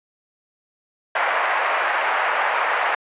pink band-pass noise, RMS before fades -21 dBFS, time 1.15-2.95 s, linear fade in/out 5 ms, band 670 to 2200 Hz, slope 24 dB/octave, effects resampled to 8000 Hz

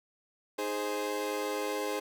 30% pulse chord, Ab major, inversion second, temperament equal, 311.1 / 415.3 / 523.3 Hz, Eb4 / Ab4 / C5, 0 / 0 / 0 cents, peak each -36 / -32 / -33 dBFS, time 0.58-2 s, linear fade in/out 10 ms, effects none

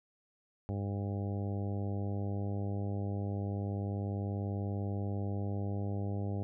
harmonic tone, 100.3 Hz, G2, 40 cents sharp, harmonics 1 / 2 / 3 / 4 / 5 / 6 / 7 / 8, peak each -34 / -40 / -44 / -46 / -48 / -50 / -51 / -52 dBFS, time 0.69-6.43 s, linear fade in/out 0 ms, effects none

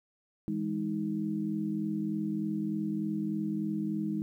sine tone cluster, 161.9 / 205.2 / 315.4 Hz, E3 / G#3 / D#4, -31 / -21 / +24 cents, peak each -38 / -32 / -34 dBFS, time 0.48-4.22 s, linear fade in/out 0 ms, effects 11-bit

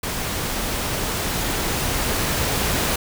pink noise with level ramp, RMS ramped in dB -26 to -21 dBFS, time 0.03-2.96 s, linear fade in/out 5 ms, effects none

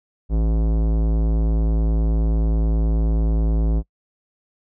sine tone with tanh clipping, 54.7 Hz, A1, 9 cents flat, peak -18 dBFS, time 0.29-3.83 s, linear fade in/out 50 ms, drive 18 dB, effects noise-tail reverb RT60 0.1 s tail -24 dB re dry

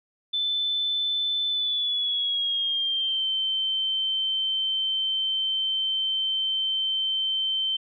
sine tone with pitch glide, 3520 to 3100 Hz, A7 to G7, 0 to -20 cents, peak -23 dBFS, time 0.33-7.77 s, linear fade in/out 10 ms, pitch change -220 cents, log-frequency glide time 1.49-3.27 s, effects none

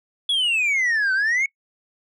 sine exponential two-way sweep, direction down then up, 3423 to 1503 to 2232 Hz, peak -15 dBFS, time 0.29-1.46 s, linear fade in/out 5 ms, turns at 1.13 s, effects noise-tail reverb RT60 0.1 s tail -25 dB re dry + tanh soft clip ceiling -17 dBFS

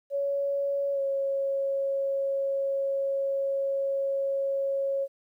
sine tone with pitch glide, 560 to 548.8 Hz, C#5 to C#5, +18 to -17 cents, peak -25 dBFS, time 0.1-5.08 s, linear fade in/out 50 ms, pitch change -35 cents, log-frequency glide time 0.93-1 s, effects 11-bit

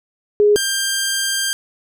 sine / 10% pulse tone pair in turn, 415.3 / 1588.9 Hz, G#4 / G6, 0 / +23 cents, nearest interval octave + major seventh, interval 2323 cents, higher second, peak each -9 dBFS, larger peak neither, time 0.4-0.56 / 0.56-1.53 s, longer second, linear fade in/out 0 ms, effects none

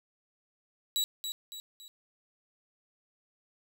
sawtooth tone with echo, 3902 Hz, B7, 22 cents flat, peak -24 dBFS, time 0.96-1.04 s, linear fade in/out 0 ms, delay 280 ms, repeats 3, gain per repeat -7 dB, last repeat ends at 1.88 s, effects none

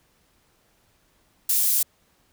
pink high-pass noise, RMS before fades -21 dBFS, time 1.49-1.83 s, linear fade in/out 5 ms, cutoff 11000 Hz, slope 12 dB/octave, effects pink hiss -64 dBFS RMS until 2.32 s

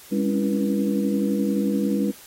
sine tone cluster, 202.8 / 268.8 / 280.3 / 332.5 / 483.9 Hz, G#3 / C4 / C#4 / E4 / B4, -41 / +47 / +19 / +15 / -35 cents, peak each -22 / -31 / -26 / -28 / -30 dBFS, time 0.11-2.12 s, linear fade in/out 20 ms, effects white hiss -46 dBFS RMS until 2.26 s + AAC 48 kbps

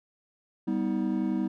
triangle chord, G augmented, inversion none, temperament equal with one note detuned, 196 / 246.9 / 317.8 Hz, G3 / B3 / D#4, 0 / 0 / +37 cents, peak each -28 dBFS, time 0.67-1.48 s, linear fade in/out 10 ms, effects none

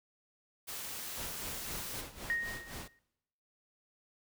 white noise, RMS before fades -42 dBFS, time 0.67-2.02 s, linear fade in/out 20 ms
pink noise with tremolo, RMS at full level -43 dBFS, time 1.17-2.88 s, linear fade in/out 5 ms, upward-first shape sine, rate 3.9 Hz, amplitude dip 75%
sine tone with exponential decay, 1864.7 Hz, A#6, in tune, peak -28 dBFS, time 2.3-2.99 s, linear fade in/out 0 ms, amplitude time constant 150 ms
effects noise-tail reverb RT60 0.9 s tail -24 dB re dry

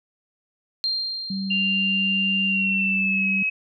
sine tone with exponential decay, 4186 Hz, C8, in tune, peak -20 dBFS, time 0.84-2.64 s, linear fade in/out 0 ms, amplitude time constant 390 ms
sine tone, 193.8 Hz, G3, 20 cents flat, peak -25 dBFS, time 1.3-3.43 s, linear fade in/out 5 ms
sine tone with pitch glide, 2788 to 2557 Hz, F7 to D#7, -4 to +47 cents, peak -20 dBFS, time 1.5-3.5 s, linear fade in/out 10 ms, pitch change -149 cents, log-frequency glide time 2.46-3.27 s
effects none

